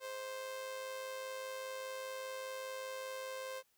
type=tone with amplitude modulation; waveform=sawtooth; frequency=523.3 Hz; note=C5; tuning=in tune; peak=-36 dBFS; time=0-3.63 s; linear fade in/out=50 ms; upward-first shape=sine; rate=105 Hz; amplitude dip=40%; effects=white hiss -75 dBFS RMS until 3.77 s